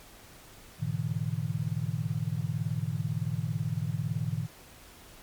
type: chord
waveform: sine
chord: E dominant seventh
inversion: first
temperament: equal with one note detuned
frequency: 105.46 / 123.47 / 146.83 / 164.81 Hz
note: G#2 / B2 / D3 / E3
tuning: +27 / 0 / 0 / 0 cents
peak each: -34 dBFS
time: 0.78-4.48 s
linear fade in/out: 50 ms
effects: pink hiss -52 dBFS RMS until 5.22 s + MP3 96 kbps